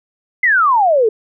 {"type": "exponential sweep", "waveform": "sine", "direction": "down", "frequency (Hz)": [2093, 417.4], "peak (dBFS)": -9, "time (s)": [0.43, 1.09], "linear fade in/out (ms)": 5, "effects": []}